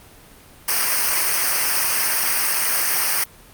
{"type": "noise with comb filter", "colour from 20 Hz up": "white", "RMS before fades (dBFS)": -19, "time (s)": [0.68, 3.24], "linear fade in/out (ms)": 5, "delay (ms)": 0.27, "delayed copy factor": -0.85, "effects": ["pink hiss -46 dBFS RMS until 3.53 s", "Opus 32 kbps"]}